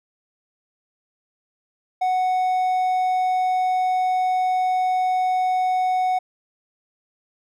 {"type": "tone", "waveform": "triangle", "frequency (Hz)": 740, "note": "F#5", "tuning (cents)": 0, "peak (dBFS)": -16, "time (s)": [2.01, 6.19], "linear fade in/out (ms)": 10, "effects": []}